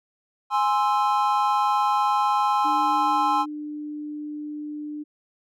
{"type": "chord", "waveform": "triangle", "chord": "Ab augmented", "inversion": "none", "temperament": "equal", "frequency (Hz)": [830.6, 1046.5, 1318.5], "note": ["Ab5", "C6", "E6"], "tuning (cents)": [0, 0, 0], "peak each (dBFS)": [-20, -21, -25], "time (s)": [0.5, 3.46], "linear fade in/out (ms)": 50}
{"type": "tone with pitch glide", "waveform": "sine", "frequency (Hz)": [301.2, 298.6], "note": ["D4", "D4"], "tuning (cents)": [44, 29], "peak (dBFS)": -30, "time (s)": [2.64, 5.04], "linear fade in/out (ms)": 20, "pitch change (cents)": -15, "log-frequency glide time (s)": [3.01, 3.72]}
{"effects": []}